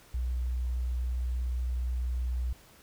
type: tone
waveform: sine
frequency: 61.74 Hz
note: B1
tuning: in tune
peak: -28 dBFS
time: 0.14-2.53 s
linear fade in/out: 5 ms
effects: pink hiss -57 dBFS RMS until 2.82 s